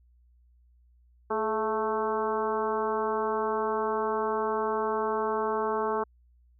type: harmonic tone with a mistuned harmonic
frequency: 220 Hz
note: A3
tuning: in tune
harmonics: 1 / 2 / 3 / 4 / 5 / 6 / 7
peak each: -38 / -29 / -36 / -32 / -33 / -37 / -43 dBFS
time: 1.3-6.04 s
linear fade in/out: 10 ms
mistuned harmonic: 2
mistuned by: -45 cents
effects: added 60 Hz sine -58 dBFS peak until 6.59 s